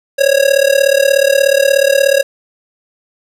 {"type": "tone with amplitude modulation", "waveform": "square", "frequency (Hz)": 550, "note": "C#5", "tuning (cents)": -14, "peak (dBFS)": -5, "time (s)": [0.18, 2.23], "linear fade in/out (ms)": 20, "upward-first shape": "sine", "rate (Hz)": 36.7, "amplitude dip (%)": 90, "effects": ["resampled to 32000 Hz", "7-bit"]}